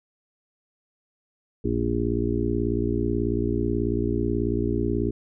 harmonic tone, 58.3 Hz, A#1, 1 cent sharp, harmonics 1 / 2 / 4 / 5 / 6 / 7, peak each -29 / -29 / -29 / -29 / -29 / -29 dBFS, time 1.64-5.11 s, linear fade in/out 10 ms, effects none

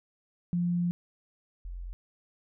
sine tone pair in turn, 174.61 / 43.96 Hz, F3 / F1, 0 / +12 cents, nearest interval 2 octaves, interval 2388 cents, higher first, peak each -25 / -36 dBFS, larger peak first, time 0.53-0.91 / 1.65-1.93 s, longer first, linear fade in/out 0 ms, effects none

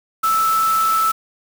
sine tone in noise, 1316 Hz, E6, 3 cents flat, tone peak -14 dBFS, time 0.23-1.12 s, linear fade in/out 10 ms, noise white, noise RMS -28 dBFS, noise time 0.23-1.12 s, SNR +11 dB, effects none

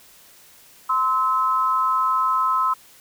sine tone pair together, 1035.4 / 1295 Hz, C6 / E6, -18 / -31 cents, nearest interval major third, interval 387 cents, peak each -20 dBFS, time 0.89-2.74 s, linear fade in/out 10 ms, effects white hiss -50 dBFS RMS until 3 s

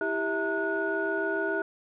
sine tone cluster, 328.8 / 395.7 / 650 / 911 / 1458 Hz, E4 / G4 / E5 / A#5 / F#6, -4 / +16 / -24 / -40 / -26 cents, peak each -33 / -30 / -33 / -39 / -30 dBFS, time 0.01-1.62 s, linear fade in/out 2 ms, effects tanh soft clip ceiling -17 dBFS

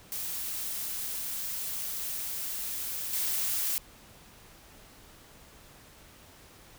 blue noise with level steps, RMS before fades -35 / -30 dBFS, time 0.12-3.78 s, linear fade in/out 0 ms, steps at 3.13 s, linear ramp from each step 2 ms, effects pink hiss -54 dBFS RMS until 6.78 s

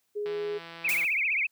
sine tone, 415.3 Hz, G#4, in tune, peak -29 dBFS, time 0.15-0.59 s, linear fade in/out 20 ms
click train, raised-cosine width 0.3 ms, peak -27 dBFS, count 132, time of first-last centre 0.26-1.044 s, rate 167 Hz
sine tone with vibrato, 2353 Hz, D7, 3 cents sharp, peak -24 dBFS, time 0.84-1.47 s, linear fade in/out 10 ms, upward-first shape triangle, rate 15 Hz, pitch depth 230 cents each way
blue noise with exponential decay, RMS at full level -29 dBFS, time 0.89-1.23 s, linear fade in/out 0 ms, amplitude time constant 73 ms
effects white hiss -74 dBFS RMS until 1.51 s + high-pass 80 Hz 12 dB/octave

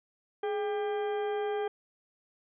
harmonic tone with a mistuned harmonic, 398.7 Hz, G4, 29 cents sharp, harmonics 1 / 2 / 3 / 4 / 5 / 6 / 8, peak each -30 / -36 / -47 / -45 / -51 / -53 / -51 dBFS, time 0.43-1.68 s, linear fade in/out 5 ms, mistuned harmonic 1, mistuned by +86 cents, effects none

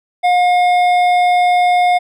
triangle tone with hard clipping, 716 Hz, F5, 43 cents sharp, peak -11 dBFS, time 0.23-1.99 s, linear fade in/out 20 ms, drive 13 dB, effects none

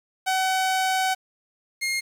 sawtooth tone pair in turn, 755 / 2135 Hz, F#5 / C7, +35 / +34 cents, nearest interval octave + tritone, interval 1799 cents, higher second, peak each -17 / -20 dBFS, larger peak first, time 0.26-1.15 / 1.81-2.01 s, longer first, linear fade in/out 20 ms, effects low-pass 12000 Hz 12 dB/octave + 8-bit

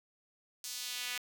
sawtooth tone with high-pass filter sweep, 246.9 Hz, B3, in tune, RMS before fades -40 dBFS, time 0.64-1.18 s, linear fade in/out 0 ms, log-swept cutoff 5600 to 2200 Hz, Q 1.3, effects 10-bit

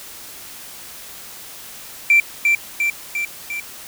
triangle tone with echo, 2349 Hz, D7, in tune, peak -6 dBFS, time 2.1-2.2 s, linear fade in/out 2 ms, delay 350 ms, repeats 4, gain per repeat -4 dB, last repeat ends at 3.6 s, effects tanh soft clip ceiling -6 dBFS + white hiss -37 dBFS RMS until 3.87 s

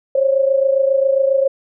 sine tone pair together, 536 / 563.4 Hz, C5 / C#5, +42 / +28 cents, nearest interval minor second, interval 86 cents, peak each -13 / -18 dBFS, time 0.15-1.48 s, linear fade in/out 5 ms, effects none

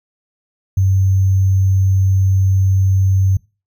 sine tone with sample-and-hold, 95.6 Hz, G2, 43 cents flat, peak -10 dBFS, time 0.77-3.37 s, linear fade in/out 5 ms, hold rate 6300 Hz, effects noise-tail reverb RT60 0.3 s tail -23 dB re dry

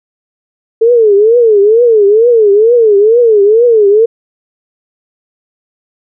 sine tone with vibrato, 439.7 Hz, A4, 1 cent flat, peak -3 dBFS, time 0.81-4.06 s, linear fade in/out 10 ms, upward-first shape triangle, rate 2.2 Hz, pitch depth 200 cents each way, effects none

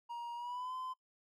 triangle tone with pitch glide, 946 to 1025.7 Hz, A#5 to C6, +25 to -35 cents, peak -38 dBFS, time 0.09-0.94 s, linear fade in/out 20 ms, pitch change +140 cents, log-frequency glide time 0.35-0.74 s, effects noise-tail reverb RT60 0.1 s tail -21 dB re dry

